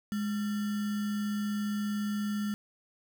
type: tone with sample-and-hold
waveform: sine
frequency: 207.7 Hz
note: G#3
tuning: in tune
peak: -29 dBFS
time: 0.12-2.54 s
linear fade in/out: 0 ms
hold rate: 1575 Hz
effects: none